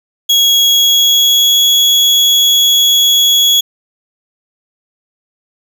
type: tone with pitch glide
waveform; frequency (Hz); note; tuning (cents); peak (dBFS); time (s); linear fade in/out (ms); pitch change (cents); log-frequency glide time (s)
35% pulse; 3322 to 3353; G#7 to G#7; 0 to +16; -5; 0.29-3.61; 10; +16; 0.67-1.63
effects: none